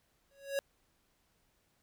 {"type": "tone with exponential growth", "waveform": "square", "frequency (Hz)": 554.4, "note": "C#5", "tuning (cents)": 0, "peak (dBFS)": -29, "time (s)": [0.31, 0.59], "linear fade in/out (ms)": 0, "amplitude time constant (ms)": 59, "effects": ["pink hiss -74 dBFS RMS until 1.82 s"]}